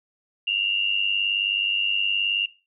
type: tone pair together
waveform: sine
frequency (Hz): 2742 / 2841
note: F7 / F7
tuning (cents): -32 / +29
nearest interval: minor second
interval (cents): 61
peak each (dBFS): -24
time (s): 0.47-2.46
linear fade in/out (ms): 5
effects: noise-tail reverb RT60 0.3 s tail -17 dB re dry